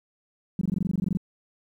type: tone bursts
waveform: sine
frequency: 185 Hz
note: F#3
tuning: in tune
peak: -21 dBFS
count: 14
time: 0.59-1.172 s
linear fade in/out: 2 ms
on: 23 ms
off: 20 ms
effects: 10-bit